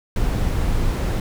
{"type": "noise", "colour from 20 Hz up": "brown", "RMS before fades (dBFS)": -20, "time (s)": [0.16, 1.2], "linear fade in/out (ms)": 2, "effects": []}